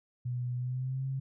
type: tone with pitch glide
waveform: sine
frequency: 123.47 to 133.87 Hz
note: B2 to C3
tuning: 0 to +40 cents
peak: -31 dBFS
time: 0.25-1.2 s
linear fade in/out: 10 ms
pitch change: +140 cents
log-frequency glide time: 0.56-1.05 s
effects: none